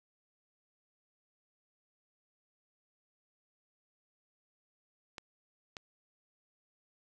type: clicks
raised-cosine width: 0.2 ms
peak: -25 dBFS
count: 2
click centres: 5.182 / 5.768 s
effects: none